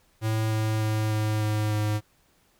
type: tone with pitch steps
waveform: square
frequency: 110 / 109.18 / 108.36 / 107.55 / 106.75 / 105.95 Hz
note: A2 / A2 / A2 / A2 / G#2 / G#2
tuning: 0 / -13 / -26 / -39 / +48 / +35 cents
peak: -24 dBFS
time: 0.21-2.01 s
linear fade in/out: 50 ms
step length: 300 ms
effects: pink hiss -64 dBFS RMS until 2.59 s